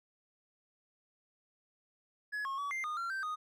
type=tone with pitch steps; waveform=triangle; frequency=1690 / 1085 / 1138 / 2095 / 1225 / 1371 / 1560 / 1240 Hz; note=G#6 / C#6 / C#6 / C7 / D#6 / F6 / G6 / D#6; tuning=+30 / -37 / +45 / +2 / -27 / -32 / -9 / -6 cents; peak=-33 dBFS; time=2.32-3.36 s; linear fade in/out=20 ms; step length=130 ms; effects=none